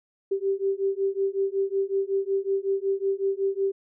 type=beating tone pair; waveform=sine; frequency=388.3 / 393.7 Hz; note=G4 / G4; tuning=-16 / +8 cents; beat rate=5.4 Hz; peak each=-26 dBFS; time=0.31-3.72 s; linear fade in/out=10 ms; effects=none